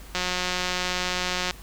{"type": "click train", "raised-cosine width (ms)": 0.2, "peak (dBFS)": -9, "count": 247, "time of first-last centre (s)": [0.15, 1.509], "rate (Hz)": 181, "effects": ["added 50 Hz sine -42 dBFS peak until 1.62 s", "pink hiss -47 dBFS RMS until 1.62 s"]}